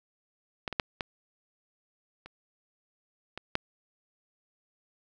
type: clicks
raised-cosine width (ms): 0.3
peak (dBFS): -16 / -19 / -9 / -15 / -29 / -21 / -10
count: 7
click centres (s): 0.678 / 0.727 / 0.798 / 1.008 / 2.26 / 3.376 / 3.554
effects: none